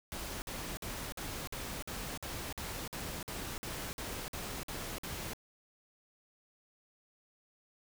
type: noise bursts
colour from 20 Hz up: pink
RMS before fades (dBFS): -41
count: 15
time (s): 0.12-5.334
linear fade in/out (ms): 0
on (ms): 300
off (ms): 51
effects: none